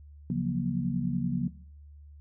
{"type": "chord", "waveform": "sine", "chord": "Gb major seventh", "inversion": "second", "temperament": "equal with one note detuned", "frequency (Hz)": [138.59, 174.61, 185, 238], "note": ["Db3", "F3", "Gb3", "Bb3"], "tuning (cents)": [0, 0, 0, 36], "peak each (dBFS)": -32, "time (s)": [0.3, 1.48], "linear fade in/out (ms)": 2, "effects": ["noise-tail reverb RT60 0.5 s tail -17 dB re dry", "added 73 Hz sine -47 dBFS peak until 2.2 s"]}